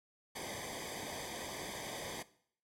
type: noise with comb filter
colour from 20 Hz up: pink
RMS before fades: -43 dBFS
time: 0.35-2.23 s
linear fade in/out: 10 ms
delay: 0.73 ms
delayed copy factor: -0.95
effects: noise-tail reverb RT60 0.6 s tail -18 dB re dry + low-pass 11000 Hz 12 dB/octave